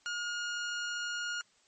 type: tone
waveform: sawtooth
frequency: 1428 Hz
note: F6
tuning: 38 cents sharp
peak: -30 dBFS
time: 0.06-1.41 s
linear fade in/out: 0 ms
effects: white hiss -67 dBFS RMS until 1.67 s + MP3 32 kbps